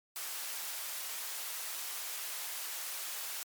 white high-pass noise, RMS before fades -40 dBFS, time 0.16-3.43 s, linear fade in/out 0 ms, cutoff 660 Hz, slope 12 dB/octave, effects MP3 96 kbps

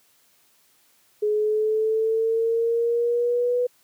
sine exponential sweep, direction up, 420 to 493.9 Hz, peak -19 dBFS, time 1.22-3.67 s, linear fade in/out 10 ms, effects white hiss -61 dBFS RMS until 3.83 s + high-pass 100 Hz 12 dB/octave

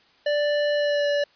square tone with pitch glide, 587 to 578.3 Hz, D5 to D5, -1 to -27 cents, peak -21 dBFS, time 0.26-1.24 s, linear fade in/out 5 ms, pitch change -26 cents, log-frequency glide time 0.75-1.08 s, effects white hiss -58 dBFS RMS until 1.35 s + resampled to 11025 Hz

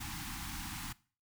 pink band-stop noise, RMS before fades -42 dBFS, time 0-0.93 s, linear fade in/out 10 ms, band 330 to 760 Hz, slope 96 dB/octave, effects noise-tail reverb RT60 0.4 s tail -20 dB re dry

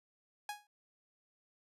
sawtooth tone with exponential decay, 830 Hz, G#5, 1 cent flat, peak -32 dBFS, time 0.49-0.67 s, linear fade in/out 2 ms, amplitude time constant 38 ms, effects resampled to 32000 Hz

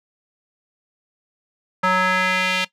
square tone with band-pass filter sweep, 185 Hz, F#3, in tune, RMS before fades -19 dBFS, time 1.83-2.65 s, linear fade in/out 10 ms, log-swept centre 1300 to 2900 Hz, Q 2, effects noise-tail reverb RT60 0.1 s tail -18 dB re dry

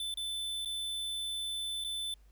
square tone with dropouts, 3520 Hz, A7, in tune, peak -35 dBFS, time 0-2.14 s, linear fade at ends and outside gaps 2 ms, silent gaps 0.141-0.172 / 0.649-0.657 / 1.84-1.846 s, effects added 50 Hz sine -57 dBFS peak until 2.31 s + pink hiss -72 dBFS RMS until 2.31 s

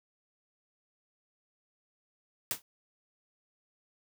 white noise with exponential decay, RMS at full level -28 dBFS, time 2.51-2.62 s, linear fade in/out 1 ms, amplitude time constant 23 ms, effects none

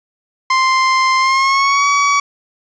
30% pulse tone with pitch glide, 1046.5 to 1134.6 Hz, C6 to C#6, 0 to +40 cents, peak -8 dBFS, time 0.5-2.2 s, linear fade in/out 5 ms, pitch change +140 cents, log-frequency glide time 1.18-1.87 s, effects resampled to 16000 Hz + 7-bit

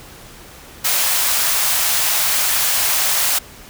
white high-pass noise, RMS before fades -17 dBFS, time 0.84-3.39 s, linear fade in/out 10 ms, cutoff 600 Hz, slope 24 dB/octave, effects pink hiss -40 dBFS RMS until 3.69 s

